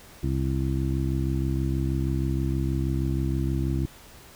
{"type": "harmonic tone", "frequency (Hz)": 66.3, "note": "C2", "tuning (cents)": 23, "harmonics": [1, 2, 3, 4, 5], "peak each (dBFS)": [-27, -27, -34, -33, -32], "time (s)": [0.23, 3.86], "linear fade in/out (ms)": 5, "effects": ["pink hiss -49 dBFS RMS until 4.35 s"]}